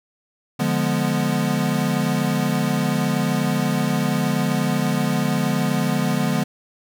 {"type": "chord", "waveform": "square", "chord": "D diminished seventh", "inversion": "none", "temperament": "equal with one note detuned", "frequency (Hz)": [146.83, 175.12, 207.7, 246.9], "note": ["D3", "F3", "Ab3", "Cb4"], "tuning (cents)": [0, 5, 0, 0], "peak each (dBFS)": -25, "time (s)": [0.59, 6.44], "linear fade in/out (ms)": 10, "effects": []}